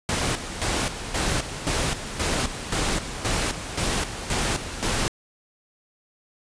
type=noise with tremolo; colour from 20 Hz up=pink; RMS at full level=-24 dBFS; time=0.09-5.08 s; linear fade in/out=0 ms; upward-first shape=square; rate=1.9 Hz; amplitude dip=65%; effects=resampled to 22050 Hz